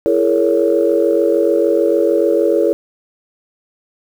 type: chord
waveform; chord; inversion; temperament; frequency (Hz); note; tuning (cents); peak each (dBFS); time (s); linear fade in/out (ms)
sine; A# half-diminished seventh; second; just; 335.6 / 419.5 / 466.2 / 559.4; E4 / G#4 / A#4 / C#5; +31 / +17 / 0 / +16; -16; 0.06-2.73; 0
effects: tanh soft clip ceiling -1 dBFS + 7-bit